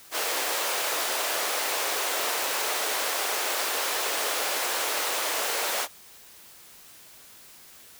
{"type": "high-pass noise", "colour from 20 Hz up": "pink", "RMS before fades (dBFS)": -28, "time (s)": [0.11, 5.88], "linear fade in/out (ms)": 50, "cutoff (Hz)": 450, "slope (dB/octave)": 24, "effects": ["white hiss -50 dBFS RMS until 7.99 s"]}